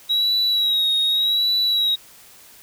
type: tone with vibrato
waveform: sine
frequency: 3845 Hz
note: B7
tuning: 47 cents flat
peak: -14 dBFS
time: 0.09-1.96 s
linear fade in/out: 20 ms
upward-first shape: sine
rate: 0.85 Hz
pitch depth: 48 cents each way
effects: tanh soft clip ceiling -15 dBFS + white hiss -47 dBFS RMS until 2.62 s